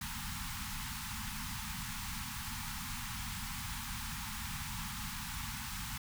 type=band-stop noise; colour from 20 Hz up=pink; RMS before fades=-41 dBFS; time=0.01-5.98 s; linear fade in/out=5 ms; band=250 to 810 Hz; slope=96 dB/octave; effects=none